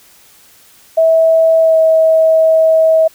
sine tone with pitch glide, 650 to 642.5 Hz, E5 to E5, -24 to -45 cents, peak -6 dBFS, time 0.97-3.08 s, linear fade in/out 10 ms, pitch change -21 cents, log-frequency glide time 1.6-1.78 s, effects white hiss -45 dBFS RMS until 3.14 s

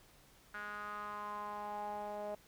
sawtooth tone with band-pass filter sweep, 207.7 Hz, G#3, in tune, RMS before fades -43 dBFS, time 0.54-2.35 s, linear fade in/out 5 ms, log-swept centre 1500 to 660 Hz, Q 5.4, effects pink hiss -64 dBFS RMS until 2.47 s

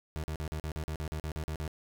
30% pulse tone bursts, 77.78 Hz, D#2, in tune, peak -31 dBFS, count 13, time 0.16-1.678 s, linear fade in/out 0 ms, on 78 ms, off 42 ms, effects none

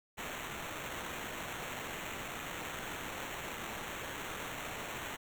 violet noise with sample-and-hold, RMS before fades -42 dBFS, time 0.17-5.17 s, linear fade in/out 20 ms, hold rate 4900 Hz, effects none

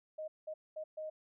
sine tone bursts at uneven times, 622.3 Hz, D#5, in tune, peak -39 dBFS, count 4, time 0.18-0.28 / 0.47-0.54 / 0.76-0.84 / 0.97-1.1 s, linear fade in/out 10 ms, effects none

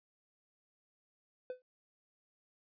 triangle tone with exponential decay, 505 Hz, B4, 39 cents sharp, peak -33 dBFS, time 1.5-1.62 s, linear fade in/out 1 ms, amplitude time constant 25 ms, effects resampled to 11025 Hz

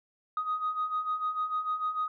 sine beating tone pair, 1244.5 / 1251.2 Hz, D#6 / D#6, 0 / +9 cents, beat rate 6.7 Hz, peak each -34 / -29 dBFS, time 0.37-2.08 s, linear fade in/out 2 ms, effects tanh soft clip ceiling -23 dBFS

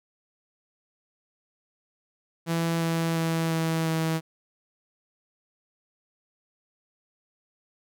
sawtooth tone with pitch steps, 166.3 / 165.06 / 163.82 / 162.6 / 161.38 Hz, E3 / E3 / E3 / E3 / E3, +16 / +3 / -10 / -23 / -36 cents, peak -20 dBFS, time 2.46-4.21 s, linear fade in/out 50 ms, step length 350 ms, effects none

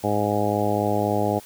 harmonic tone, 103.83 Hz, G#2, in tune, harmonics 1 / 2 / 3 / 4 / 5 / 6 / 7 / 8, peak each -28 / -28 / -28 / -28 / -28 / -28 / -28 / -28 dBFS, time 0.03-1.4 s, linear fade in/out 20 ms, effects white hiss -46 dBFS RMS until 1.45 s

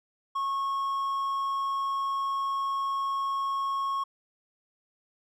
triangle tone, 1095 Hz, C#6, 22 cents flat, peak -25 dBFS, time 0.35-4.04 s, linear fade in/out 10 ms, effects none

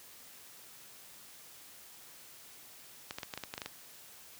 clicks, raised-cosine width 0.2 ms, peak -21 dBFS, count 10, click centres 3.109 / 3.185 / 3.232 / 3.338 / 3.376 / 3.437 / 3.539 / 3.579 / 3.618 / 3.66 s, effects white hiss -54 dBFS RMS until 4.39 s + high-pass 60 Hz 12 dB/octave

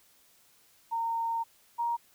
sine tone pair in turn, 918 / 939.5 Hz, A#5 / A#5, -27 / +13 cents, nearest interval unison, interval 40 cents, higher second, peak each -28 / -27 dBFS, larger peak second, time 0.91-1.44 / 1.78-1.97 s, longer first, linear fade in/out 20 ms, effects white hiss -63 dBFS RMS until 2.14 s

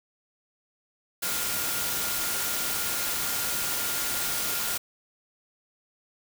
sine tone in noise, 1410 Hz, F6, 16 cents sharp, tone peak -39 dBFS, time 1.22-4.78 s, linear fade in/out 10 ms, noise white, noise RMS -29 dBFS, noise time 1.22-4.78 s, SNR -13 dB, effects none

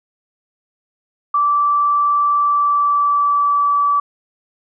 sine tone with pitch glide, 1164 to 1152 Hz, D6 to D6, -16 to -34 cents, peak -12 dBFS, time 1.34-4 s, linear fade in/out 5 ms, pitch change -18 cents, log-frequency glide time 2.38-3.77 s, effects none

